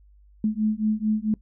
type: beating tone pair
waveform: sine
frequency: 213 / 217.5 Hz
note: G#3 / A3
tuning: +44 / -20 cents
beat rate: 4.5 Hz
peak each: -24 dBFS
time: 0.44-1.34 s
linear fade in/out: 2 ms
effects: noise-tail reverb RT60 0.1 s tail -22 dB re dry + added 50 Hz sine -51 dBFS peak until 1.41 s